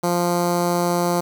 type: tone with notch filter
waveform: 10% pulse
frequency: 174.61 Hz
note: F3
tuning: in tune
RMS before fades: -20 dBFS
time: 0.03-1.21 s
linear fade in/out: 10 ms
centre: 2700 Hz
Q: 1
effects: 8-bit